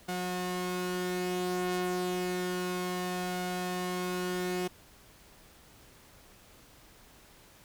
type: tone pair together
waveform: sawtooth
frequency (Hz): 180.9 / 362.1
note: F#3 / F#4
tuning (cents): -39 / -37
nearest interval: octave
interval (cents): 1202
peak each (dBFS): -31 / -29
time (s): 0.08-4.68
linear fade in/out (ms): 10
effects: pink hiss -57 dBFS RMS until 7.64 s